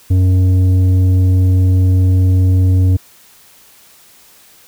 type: tone with tanh clipping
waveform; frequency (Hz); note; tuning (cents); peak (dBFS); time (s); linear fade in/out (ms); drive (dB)
sine; 92.5; F#2; 0; -9; 0.1-2.97; 10; 8
effects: white hiss -45 dBFS RMS until 4.67 s